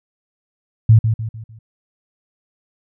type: tone with echo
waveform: sine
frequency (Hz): 111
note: A2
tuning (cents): +16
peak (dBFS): -5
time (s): 0.89-0.99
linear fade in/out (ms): 5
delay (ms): 150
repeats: 4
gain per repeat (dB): -8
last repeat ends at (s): 1.59
effects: none